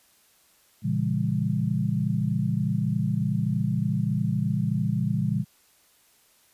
sine chord, A# diminished seventh, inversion none, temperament just, 116.54 / 139.85 / 167.82 / 201.4 Hz, A#2 / C#3 / E3 / G3, 0 / +16 / +31 / +47 cents, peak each -28 dBFS, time 0.82-5.45 s, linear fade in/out 50 ms, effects white hiss -61 dBFS RMS until 6.53 s + resampled to 32000 Hz

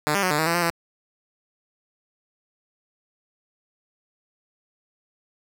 5% pulse tone with pitch steps, 150.3 / 199.3 / 183.7 / 149 / 158.8 / 168.3 / 174.3 / 168.4 Hz, D3 / G3 / F#3 / D3 / D#3 / E3 / F3 / E3, +40 / +29 / -12 / +25 / +36 / +36 / -3 / +37 cents, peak -9 dBFS, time 0.07-0.702 s, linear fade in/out 0 ms, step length 79 ms, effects none

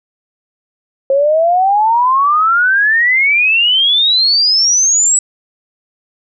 sine exponential sweep, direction up, 534 to 7902 Hz, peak -8 dBFS, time 1.1-5.19 s, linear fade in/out 2 ms, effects none

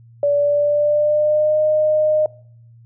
sine tone with pitch glide, 576 to 613.8 Hz, D5 to D#5, -34 to -24 cents, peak -13 dBFS, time 0.23-2.26 s, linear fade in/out 2 ms, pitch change +110 cents, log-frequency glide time 0.33-1.6 s, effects noise-tail reverb RT60 0.6 s tail -23 dB re dry + added 116 Hz sine -43 dBFS peak until 2.85 s

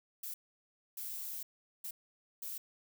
violet noise bursts at uneven times, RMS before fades -42 dBFS, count 4, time 0.23-0.34 / 0.97-1.43 / 1.84-1.91 / 2.42-2.58 s, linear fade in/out 5 ms, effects none

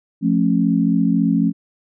sine chord, F augmented, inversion none, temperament just, 174.61 / 218.3 / 272.8 Hz, F3 / A3 / C#4, 0 / -13 / -28 cents, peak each -18 dBFS, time 0.21-1.53 s, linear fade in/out 50 ms, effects none

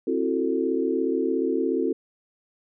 sine chord, F# half-diminished seventh, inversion second, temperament just, 266.4 / 333 / 370 / 444 Hz, C4 / E4 / F#4 / A4, +31 / +18 / 0 / +16 cents, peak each -27 dBFS, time 0.07-1.93 s, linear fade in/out 5 ms, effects none

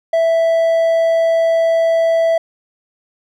triangle tone, 659.3 Hz, E5, in tune, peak -9 dBFS, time 0.13-2.38 s, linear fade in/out 5 ms, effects none

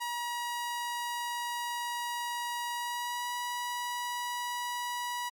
sawtooth tone with pitch glide, 958 to 971.4 Hz, A#5 to B5, +47 to -29 cents, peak -29 dBFS, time 0-5.3 s, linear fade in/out 20 ms, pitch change +24 cents, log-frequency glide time 2.73-3.33 s, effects MP3 96 kbps

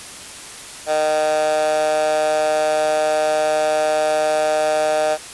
15% pulse tone with high-pass filter, 154 Hz, D#3, 17 cents flat, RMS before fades -18 dBFS, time 0.86-5.18 s, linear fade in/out 50 ms, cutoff 670 Hz, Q 6.1, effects white hiss -35 dBFS RMS until 5.33 s + resampled to 24000 Hz

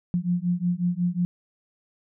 sine beating tone pair, 173.8 / 179.3 Hz, F3 / F3, -8 / +46 cents, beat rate 5.5 Hz, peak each -25 dBFS, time 0.14-1.25 s, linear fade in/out 0 ms, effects none

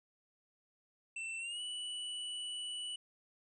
square tone with pitch glide, 2681 to 2958 Hz, E7 to F#7, +29 to -1 cents, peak -40 dBFS, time 1.16-2.96 s, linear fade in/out 5 ms, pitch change +170 cents, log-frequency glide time 1.39-1.61 s, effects resampled to 24000 Hz

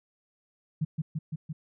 sine tone with echo, 155.56 Hz, D#3, in tune, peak -24 dBFS, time 0.81-0.85 s, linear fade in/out 10 ms, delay 170 ms, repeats 4, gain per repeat -2 dB, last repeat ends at 1.53 s, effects none

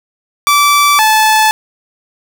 sawtooth tone pair in turn, 1160 / 869 Hz, D6 / A5, -22 / -22 cents, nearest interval perfect fourth, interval 500 cents, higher first, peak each -3 dBFS, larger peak neither, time 0.47-0.99 / 0.99-1.51 s, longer neither, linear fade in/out 0 ms, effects none

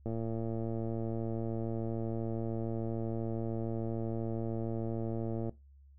click train, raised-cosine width 2 ms, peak -24 dBFS, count 615, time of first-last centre 0.06-5.494 s, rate 113 Hz, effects noise-tail reverb RT60 0.2 s tail -18 dB re dry + added 69 Hz sine -55 dBFS peak until 5.98 s

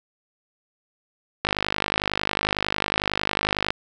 click train, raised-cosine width 0.3 ms, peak -5 dBFS, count 116, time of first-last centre 1.45-3.705 s, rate 51 Hz, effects none

